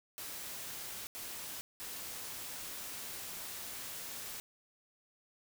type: noise bursts at uneven times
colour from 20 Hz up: white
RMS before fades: -44 dBFS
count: 3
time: 0.18-1.07 / 1.15-1.61 / 1.8-4.4 s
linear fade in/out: 0 ms
effects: none